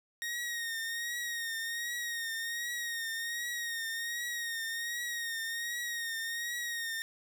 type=tone with vibrato; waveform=sawtooth; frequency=1864.7 Hz; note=A#6; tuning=in tune; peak=-31 dBFS; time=0.22-7.02 s; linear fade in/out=0 ms; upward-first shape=triangle; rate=1.3 Hz; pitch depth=53 cents each way; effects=none